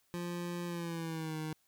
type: tone with pitch glide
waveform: 25% pulse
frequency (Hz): 174.3 to 156.18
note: F3 to D#3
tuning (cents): -3 to +7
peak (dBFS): -33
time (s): 0.14-1.53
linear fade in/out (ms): 0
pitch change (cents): -190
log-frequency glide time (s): 0.66-1.37
effects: white hiss -73 dBFS RMS until 1.67 s

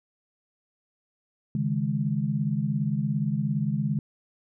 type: chord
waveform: sine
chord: C# suspended second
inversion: none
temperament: just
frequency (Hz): 138.59 / 155.92 / 207.9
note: C#3 / D#3 / G#3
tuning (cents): 0 / +4 / +2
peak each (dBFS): -28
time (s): 1.55-3.99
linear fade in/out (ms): 2
effects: none

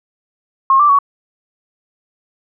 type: tone with pitch steps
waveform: sine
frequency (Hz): 1076 / 1174 / 1121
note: C6 / D6 / C#6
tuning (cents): +48 / -1 / +19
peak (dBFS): -7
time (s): 0.7-0.988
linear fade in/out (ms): 2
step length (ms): 96
effects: none

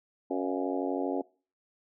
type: harmonic tone with a mistuned harmonic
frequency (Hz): 92.5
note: F#2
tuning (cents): 0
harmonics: 3 / 4 / 5 / 6 / 7 / 8 / 9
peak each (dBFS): -32 / -34 / -36 / -38 / -39 / -40 / -41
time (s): 0.3-1.22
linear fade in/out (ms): 10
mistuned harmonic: 8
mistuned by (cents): -55
effects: noise-tail reverb RT60 0.4 s tail -24 dB re dry

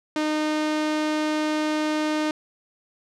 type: tone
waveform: sawtooth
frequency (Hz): 306.5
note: D#4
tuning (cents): -26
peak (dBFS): -18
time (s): 0.16-2.31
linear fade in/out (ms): 2
effects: low-pass 6000 Hz 12 dB/octave

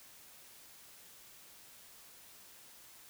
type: silence
effects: white hiss -57 dBFS RMS until 3.09 s

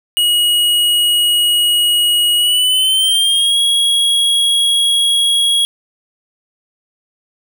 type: tone with pitch glide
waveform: square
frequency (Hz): 2900 to 3312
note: F#7 to G#7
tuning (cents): -35 to -5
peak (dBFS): -11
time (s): 0.17-5.65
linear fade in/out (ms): 0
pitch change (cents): +230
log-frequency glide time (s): 2.37-3.57
effects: none

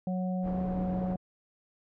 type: harmonic tone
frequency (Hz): 184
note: F#3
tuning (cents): -9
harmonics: 1 / 3 / 4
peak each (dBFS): -29 / -39 / -41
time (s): 0.07-1.16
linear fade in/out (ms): 2
type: low-pass noise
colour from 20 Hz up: pink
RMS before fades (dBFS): -39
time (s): 0.42-1.17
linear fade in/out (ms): 50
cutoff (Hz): 670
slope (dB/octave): 12
effects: none

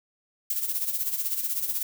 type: noise with tremolo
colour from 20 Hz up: violet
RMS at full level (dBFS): -26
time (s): 0.5-1.83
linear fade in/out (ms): 2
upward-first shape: sine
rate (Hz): 16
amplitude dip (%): 65
effects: none

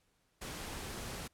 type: noise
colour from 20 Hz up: pink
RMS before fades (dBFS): -43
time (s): 0.41-1.28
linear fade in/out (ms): 10
effects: pink hiss -75 dBFS RMS until 1.33 s + low-pass 12000 Hz 12 dB/octave

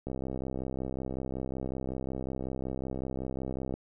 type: click train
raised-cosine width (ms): 2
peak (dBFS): -22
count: 241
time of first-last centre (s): 0.07-3.74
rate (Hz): 65.4
effects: none

